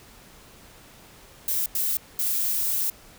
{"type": "noise bursts at uneven times", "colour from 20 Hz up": "violet", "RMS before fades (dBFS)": -25, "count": 3, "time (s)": [[1.48, 1.66], [1.75, 1.97], [2.19, 2.9]], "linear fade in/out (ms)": 2, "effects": ["pink hiss -50 dBFS RMS until 3.18 s"]}